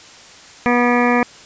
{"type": "harmonic tone with a mistuned harmonic", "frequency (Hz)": 243.2, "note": "B3", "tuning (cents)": -26, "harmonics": [1, 2, 3, 4, 5, 7, 8, 9, 10], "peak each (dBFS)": [-16, -19, -21, -22, -23, -24, -25, -26, -26], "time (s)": [0.66, 1.23], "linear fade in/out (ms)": 0, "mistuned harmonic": 10, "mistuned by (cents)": -42, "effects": ["white hiss -41 dBFS RMS until 1.45 s", "resampled to 16000 Hz"]}